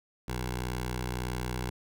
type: tone with notch filter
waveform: 10% pulse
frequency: 61.74 Hz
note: B1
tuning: in tune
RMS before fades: -34 dBFS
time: 0.28-1.7 s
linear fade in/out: 5 ms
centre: 250 Hz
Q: 1.5
effects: none